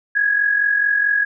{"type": "tone pair together", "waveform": "sine", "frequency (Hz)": [1655.4, 1700], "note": ["G#6", "G#6"], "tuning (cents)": [-6, 40], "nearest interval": "unison", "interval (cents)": 46, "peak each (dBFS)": [-15, -22], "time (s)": [0.15, 1.25], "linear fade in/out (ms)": 10, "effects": []}